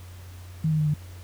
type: tone with pitch steps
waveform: sine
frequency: 157.8 / 155 / 152.25 / 149.55 Hz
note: D#3 / D#3 / D#3 / D3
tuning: +25 / -6 / -37 / +32 cents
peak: -20 dBFS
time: 0.64-0.94 s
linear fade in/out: 5 ms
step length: 75 ms
effects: added 90 Hz sine -40 dBFS peak until 1.23 s + pink hiss -51 dBFS RMS until 1.23 s